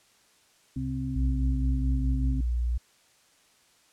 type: harmonic tone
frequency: 65.41 Hz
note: C2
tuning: in tune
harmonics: 1 / 2 / 4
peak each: -35 / -32 / -32 dBFS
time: 0.76-2.41 s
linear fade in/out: 5 ms
type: tone with pitch glide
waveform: sine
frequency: 60.8 to 59.69 Hz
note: B1 to A#1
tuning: -26 to +42 cents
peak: -24 dBFS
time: 1.15-2.78 s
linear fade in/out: 10 ms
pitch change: -32 cents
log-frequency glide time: 1.94-2.03 s
effects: white hiss -62 dBFS RMS until 3.92 s + low-pass 9000 Hz 12 dB/octave